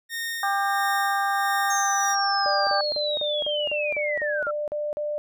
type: tone with tremolo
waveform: sawtooth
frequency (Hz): 1842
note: A#6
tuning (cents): -21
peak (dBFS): -24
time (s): 0.09-2.16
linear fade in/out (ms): 50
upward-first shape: sine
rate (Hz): 1.5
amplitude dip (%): 50
type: harmonic tone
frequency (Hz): 397.1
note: G4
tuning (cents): +22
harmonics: 2 / 3 / 4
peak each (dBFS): -24 / -27 / -28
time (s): 0.43-2.81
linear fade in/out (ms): 2
type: linear sweep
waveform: sine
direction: down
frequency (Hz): 6440 to 1318.5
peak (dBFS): -26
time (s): 1.7-4.51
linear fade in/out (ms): 5
type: tone bursts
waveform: sine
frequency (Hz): 595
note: D5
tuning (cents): +22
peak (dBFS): -25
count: 11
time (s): 2.46-5.18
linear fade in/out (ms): 0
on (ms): 210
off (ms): 41
effects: none